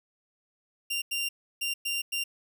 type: tone bursts at uneven times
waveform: sawtooth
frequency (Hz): 2781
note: F7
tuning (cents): -8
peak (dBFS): -25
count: 5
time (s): 0.9-1.02 / 1.11-1.29 / 1.61-1.74 / 1.85-2.02 / 2.12-2.24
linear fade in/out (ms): 10
effects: none